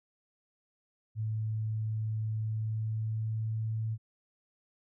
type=tone with pitch glide; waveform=sine; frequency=109.3 to 110.83 Hz; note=A2 to A2; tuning=-11 to +13 cents; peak=-30 dBFS; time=1.15-3.98 s; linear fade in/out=50 ms; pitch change=+24 cents; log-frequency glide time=2.36-3.86 s; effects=none